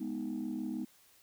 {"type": "chord", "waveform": "sine", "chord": "G# minor", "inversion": "none", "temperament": "equal with one note detuned", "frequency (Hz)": [207.7, 246.9, 313.1], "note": ["G#3", "B3", "D#4"], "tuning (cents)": [0, 0, 11], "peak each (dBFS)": [-39, -37, -38], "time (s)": [0, 0.85], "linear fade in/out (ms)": 10, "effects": ["tanh soft clip ceiling -29 dBFS", "white hiss -64 dBFS RMS until 1.22 s"]}